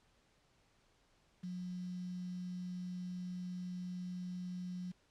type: tone with quantisation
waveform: sine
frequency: 180.4 Hz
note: F#3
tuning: 44 cents flat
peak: -40 dBFS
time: 1.43-4.92 s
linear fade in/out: 10 ms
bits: 10
effects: pink hiss -72 dBFS RMS until 5.1 s + low-pass 7000 Hz 12 dB/octave